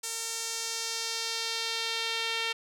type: tone with band-pass filter sweep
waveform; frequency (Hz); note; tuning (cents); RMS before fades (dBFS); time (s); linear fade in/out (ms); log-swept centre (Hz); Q
sawtooth; 454.9; A#4; -42; -33; 0.03-2.53; 10; 7700 to 3100; 1.7
effects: none